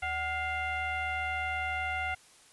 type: tone with frequency modulation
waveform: sine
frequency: 1422 Hz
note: F6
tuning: 31 cents sharp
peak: -30 dBFS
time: 0.02-2.15 s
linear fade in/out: 10 ms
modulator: 673 Hz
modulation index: 1.6
effects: white hiss -58 dBFS RMS until 2.52 s + resampled to 24000 Hz